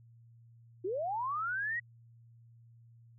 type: linear sweep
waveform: sine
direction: up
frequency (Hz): 340 to 1943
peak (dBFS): -32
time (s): 0.84-1.8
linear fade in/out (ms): 10
effects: added 116 Hz sine -56 dBFS peak until 3.18 s